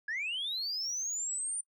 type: linear sweep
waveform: sine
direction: up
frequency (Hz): 1648 to 9200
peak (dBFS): -31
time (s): 0.08-1.61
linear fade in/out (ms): 5
effects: noise-tail reverb RT60 0.1 s tail -25 dB re dry + tanh soft clip ceiling -30 dBFS